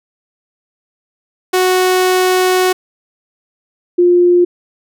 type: tone pair in turn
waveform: sawtooth / sine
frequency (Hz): 368.9 / 353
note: F#4 / F4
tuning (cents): -5 / +19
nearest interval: minor second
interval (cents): 76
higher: first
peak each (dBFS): -6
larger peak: neither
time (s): 1.53-2.73 / 3.98-4.45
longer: first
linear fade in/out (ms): 10
effects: none